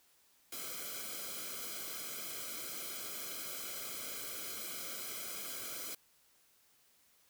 white noise with comb filter, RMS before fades -43 dBFS, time 0.52-5.95 s, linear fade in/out 5 ms, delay 1.1 ms, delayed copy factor -1, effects white hiss -69 dBFS RMS until 7.29 s

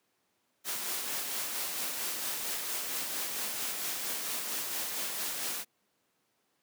white noise with tremolo, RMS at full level -34 dBFS, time 0.64-5.65 s, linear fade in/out 50 ms, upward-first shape sine, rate 4.4 Hz, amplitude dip 30%, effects pink hiss -75 dBFS RMS until 6.62 s + high-pass 200 Hz 12 dB/octave

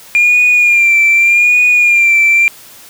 sine tone with vibrato, 2400 Hz, D7, 37 cents sharp, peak -4 dBFS, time 0.15-2.48 s, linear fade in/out 0 ms, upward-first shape sine, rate 0.84 Hz, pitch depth 46 cents each way, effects tanh soft clip ceiling -3 dBFS + white hiss -37 dBFS RMS until 2.89 s

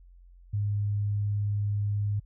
sine tone, 102.8 Hz, G#2, 17 cents flat, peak -25 dBFS, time 0.53-2.2 s, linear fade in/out 10 ms, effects added 44 Hz sine -50 dBFS peak until 2.25 s

